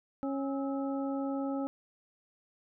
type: harmonic tone with a mistuned harmonic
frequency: 274.2 Hz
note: C#4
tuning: 19 cents flat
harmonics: 1 / 2 / 3 / 5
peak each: -32 / -38 / -42 / -46 dBFS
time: 0.23-1.67 s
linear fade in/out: 0 ms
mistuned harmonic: 5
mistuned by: -92 cents
effects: none